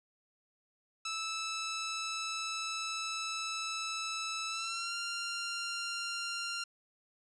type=tone with pitch glide; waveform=10% pulse; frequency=1313 to 1388.7 Hz; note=E6 to F6; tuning=-7 to -10 cents; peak=-26 dBFS; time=1.05-6.64 s; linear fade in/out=5 ms; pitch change=+97 cents; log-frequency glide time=4.48-4.95 s; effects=low-pass 7000 Hz 12 dB/octave